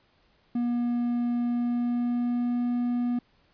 triangle tone with pitch glide, 240.1 to 242.7 Hz, B3 to B3, -49 to -30 cents, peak -22 dBFS, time 0.55-3.19 s, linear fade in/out 5 ms, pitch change +19 cents, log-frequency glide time 1.46-2.67 s, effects pink hiss -65 dBFS RMS until 3.53 s + resampled to 11025 Hz

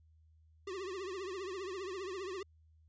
square tone with vibrato, 378.3 Hz, F#4, 38 cents sharp, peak -40 dBFS, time 0.67-2.43 s, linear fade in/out 5 ms, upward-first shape triangle, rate 15 Hz, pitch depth 140 cents each way, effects added 79 Hz sine -62 dBFS peak until 2.88 s + resampled to 16000 Hz

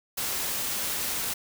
white noise, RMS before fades -30 dBFS, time 0.17-1.34 s, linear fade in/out 10 ms, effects none

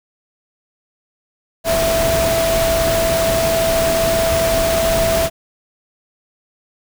sine tone in noise, 661 Hz, E5, 5 cents sharp, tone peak -15 dBFS, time 1.64-5.3 s, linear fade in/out 50 ms, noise pink, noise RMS -20 dBFS, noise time 1.64-5.3 s, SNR +2 dB, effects none

